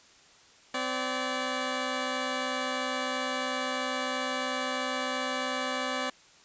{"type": "tone pair together", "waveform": "10% pulse", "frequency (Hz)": [257, 577], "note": ["C4", "D5"], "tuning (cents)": [-31, -31], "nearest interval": "octave + major second", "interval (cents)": 1400, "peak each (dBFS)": -24, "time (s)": [0.74, 6.1], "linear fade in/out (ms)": 5, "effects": ["white hiss -57 dBFS RMS until 6.44 s", "resampled to 16000 Hz"]}